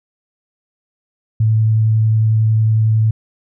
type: tone with vibrato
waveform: sine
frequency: 110 Hz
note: A2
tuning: in tune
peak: -10 dBFS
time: 1.4-3.11 s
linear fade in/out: 5 ms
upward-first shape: sine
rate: 11 Hz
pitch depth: 9 cents each way
effects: none